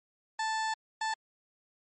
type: tone bursts at uneven times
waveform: 30% pulse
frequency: 880 Hz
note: A5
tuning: in tune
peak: -27 dBFS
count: 2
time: 0.39-0.74 / 1.01-1.14 s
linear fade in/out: 5 ms
effects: MP3 32 kbps